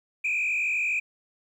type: tone with frequency modulation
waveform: sine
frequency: 2450 Hz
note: D#7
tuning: 27 cents flat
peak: -22 dBFS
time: 0.24-1 s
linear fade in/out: 10 ms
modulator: 52.2 Hz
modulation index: 2
effects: tanh soft clip ceiling -21 dBFS + 10-bit